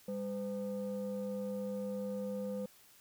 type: tone pair together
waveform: sine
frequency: 200.3 / 508.7 Hz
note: G3 / C5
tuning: +38 / -49 cents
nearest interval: octave + major third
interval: 1613 cents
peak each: -37 / -37 dBFS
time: 0.08-2.66 s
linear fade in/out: 5 ms
effects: tanh soft clip ceiling -32 dBFS + white hiss -62 dBFS RMS until 3 s